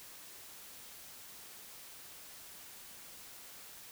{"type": "silence", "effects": ["white hiss -52 dBFS RMS until 3.91 s"]}